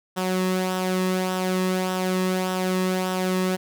sawtooth tone with flanger, 185.2 Hz, F#3, 2 cents sharp, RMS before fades -24 dBFS, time 0.16-3.57 s, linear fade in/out 20 ms, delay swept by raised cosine 0.44 to 1.37 ms, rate 1.7 Hz, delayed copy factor -0.5, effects none

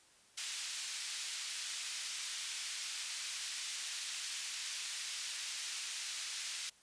white band-pass noise, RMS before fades -42 dBFS, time 0.37-6.7 s, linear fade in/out 10 ms, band 2200 to 6700 Hz, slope 12 dB/octave, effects white hiss -65 dBFS RMS until 6.82 s + resampled to 22050 Hz

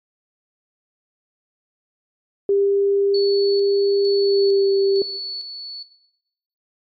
sine tone with pitch glide, 398.7 to 392.3 Hz, G4 to G4, +29 to +1 cents, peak -14 dBFS, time 2.49-5.02 s, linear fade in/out 2 ms, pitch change -28 cents, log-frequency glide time 4.15-4.71 s
sine tone with tremolo, 4435 Hz, C#8, in tune, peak -24 dBFS, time 3.14-5.83 s, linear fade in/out 5 ms, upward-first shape square, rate 1.1 Hz, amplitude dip 40%
effects noise-tail reverb RT60 0.9 s tail -17 dB re dry + MP3 96 kbps

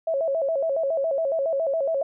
sine tone with vibrato, 599 Hz, D5, 34 cents sharp, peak -21 dBFS, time 0.07-2.03 s, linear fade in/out 5 ms, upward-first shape square, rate 7.2 Hz, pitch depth 150 cents each way, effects none

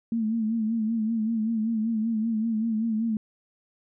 sine tone with vibrato, 222.9 Hz, A3, 23 cents sharp, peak -23 dBFS, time 0.12-3.17 s, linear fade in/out 2 ms, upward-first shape sine, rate 5.2 Hz, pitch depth 66 cents each way, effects none

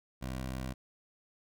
15% pulse tone, 64.5 Hz, C2, 24 cents flat, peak -30 dBFS, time 0.21-0.74 s, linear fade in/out 20 ms, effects none

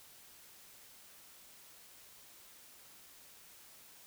silence, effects white hiss -58 dBFS RMS until 4.06 s

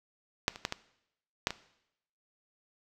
clicks, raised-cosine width 0.2 ms, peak -7 / -25 / -12 / -15 / -8 / -18 dBFS, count 6, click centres 0.481 / 0.559 / 0.651 / 0.724 / 1.471 / 1.506 s, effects noise-tail reverb RT60 0.8 s tail -18 dB re dry

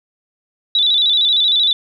sine tone with vibrato, 3691 Hz, A#7, 18 cents flat, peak -11 dBFS, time 0.75-1.73 s, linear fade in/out 2 ms, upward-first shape square, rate 13 Hz, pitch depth 83 cents each way, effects none

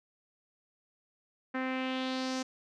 sawtooth tone with low-pass filter sweep, 259.6 Hz, C4, 13 cents flat, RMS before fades -34 dBFS, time 1.54-2.43 s, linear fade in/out 10 ms, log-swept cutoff 1800 to 6300 Hz, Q 2.6, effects none

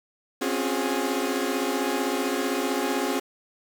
sawtooth chord, Db major seventh, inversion third, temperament equal with one note detuned, 261.6 / 277.2 / 357.4 / 415.3 Hz, C4 / Db4 / F4 / Ab4, 0 / 0 / +40 / 0 cents, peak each -26 dBFS, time 0.41-3.2 s, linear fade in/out 10 ms, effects 7-bit

